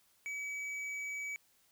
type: tone with hard clipping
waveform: sine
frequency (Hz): 2281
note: C#7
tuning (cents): +49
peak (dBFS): -39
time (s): 0.26-1.36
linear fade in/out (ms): 0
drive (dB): 6
effects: white hiss -70 dBFS RMS until 1.71 s